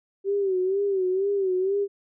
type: tone with vibrato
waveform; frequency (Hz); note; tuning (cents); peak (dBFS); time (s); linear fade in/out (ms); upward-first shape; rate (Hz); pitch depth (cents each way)
sine; 385; G4; -31; -21; 0.24-1.88; 50; sine; 2.1; 87
effects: none